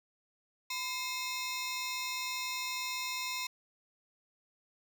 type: ring-modulated tone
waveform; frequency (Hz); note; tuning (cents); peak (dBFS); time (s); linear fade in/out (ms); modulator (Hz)
15% pulse; 1568; G6; 0; -25; 0.7-3.47; 5; 555
effects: none